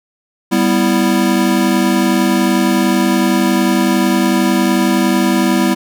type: chord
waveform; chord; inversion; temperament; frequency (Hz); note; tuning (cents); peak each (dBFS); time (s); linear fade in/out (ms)
square; E minor; first; equal; 196 / 246.9 / 329.6; G3 / B3 / E4; 0 / 0 / 0; -16; 0.51-5.75; 20
effects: none